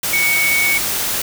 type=tone in noise; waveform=sine; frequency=2230 Hz; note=C#7; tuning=10 cents sharp; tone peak=-14 dBFS; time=0.13-0.78 s; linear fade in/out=5 ms; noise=white; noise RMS=-20 dBFS; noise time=0.03-1.22 s; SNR=+3 dB; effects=none